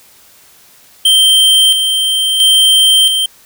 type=tone with tremolo; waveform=square; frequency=3136 Hz; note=G7; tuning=in tune; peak=-6 dBFS; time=1.05-3.26 s; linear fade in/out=5 ms; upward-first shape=square; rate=0.74 Hz; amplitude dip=45%; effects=white hiss -44 dBFS RMS until 3.45 s